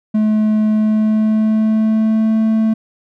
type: tone with pitch glide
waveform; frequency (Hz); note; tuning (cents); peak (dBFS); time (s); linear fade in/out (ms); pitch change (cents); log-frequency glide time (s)
triangle; 214.9 to 220.6; A3 to A3; -41 to +5; -9; 0.14-2.74; 10; +46; 0.69-2.38
effects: none